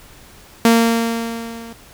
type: tone with level ramp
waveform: sawtooth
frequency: 230 Hz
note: A#3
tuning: 23 cents flat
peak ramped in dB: -4 to -29 dBFS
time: 0.65-1.73 s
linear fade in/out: 2 ms
effects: pink hiss -44 dBFS RMS until 1.93 s

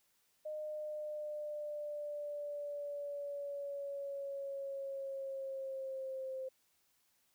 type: linear sweep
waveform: sine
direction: down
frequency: 613 to 523.3 Hz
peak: -39 dBFS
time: 0.45-6.49 s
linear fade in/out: 10 ms
effects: white hiss -75 dBFS RMS until 7.34 s

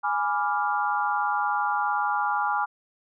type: chord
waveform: sine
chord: G# diminished seventh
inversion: none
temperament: equal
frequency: 830.6 / 987.8 / 1174.7 / 1396.9 Hz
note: G#5 / B5 / D6 / F6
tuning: 0 / 0 / 0 / 0 cents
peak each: -26 / -30 / -29 / -29 dBFS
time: 0.03-2.66 s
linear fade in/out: 20 ms
effects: none

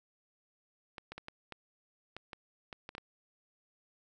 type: clicks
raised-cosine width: 0.3 ms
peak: -27 dBFS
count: 11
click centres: 0.982 / 1.12 / 1.18 / 1.284 / 1.523 / 2.166 / 2.332 / 2.728 / 2.891 / 2.951 / 2.981 s
effects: none

